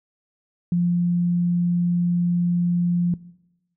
sine tone, 174.61 Hz, F3, in tune, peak -17 dBFS, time 0.72-3.14 s, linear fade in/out 2 ms, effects noise-tail reverb RT60 0.9 s tail -20 dB re dry

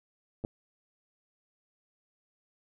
clicks, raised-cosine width 2 ms, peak -27 / -19 dBFS, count 2, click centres 0.44 / 0.449 s, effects none

